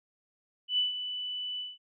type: tone with ADSR envelope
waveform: sine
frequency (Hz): 2983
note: F#7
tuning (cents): +13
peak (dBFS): -23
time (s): 0.68-1.78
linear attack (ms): 100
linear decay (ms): 140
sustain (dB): -10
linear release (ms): 190
effects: none